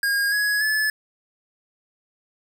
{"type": "tone with pitch steps", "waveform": "square", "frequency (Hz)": [1626, 1675.6, 1726.7], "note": ["G#6", "G#6", "A6"], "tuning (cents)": [-37, 15, -33], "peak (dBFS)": -20, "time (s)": [0.03, 0.9], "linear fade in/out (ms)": 2, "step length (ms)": 290, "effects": []}